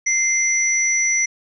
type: tone pair together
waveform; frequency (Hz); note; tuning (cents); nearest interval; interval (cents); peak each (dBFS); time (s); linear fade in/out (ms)
sine; 2089 / 5909; C7 / F#8; -3 / -3; octave + tritone; 1800; -19 / -18; 0.06-1.26; 10
effects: none